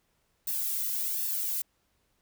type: noise with flanger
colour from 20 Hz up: violet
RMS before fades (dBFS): -31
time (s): 0.47-1.62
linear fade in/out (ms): 5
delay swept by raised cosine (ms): 1.1 to 2.02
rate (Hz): 1.3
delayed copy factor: +0.8
effects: pink hiss -73 dBFS RMS until 2.21 s